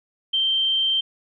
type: tone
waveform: sine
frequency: 3136 Hz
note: G7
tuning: in tune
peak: -18 dBFS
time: 0.33-1.01 s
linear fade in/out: 10 ms
effects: none